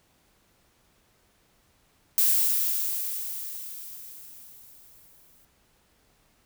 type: noise with exponential decay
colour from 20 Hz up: violet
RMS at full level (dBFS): -20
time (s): 2.18-5.45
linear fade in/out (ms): 1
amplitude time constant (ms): 710
effects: pink hiss -65 dBFS RMS until 6.45 s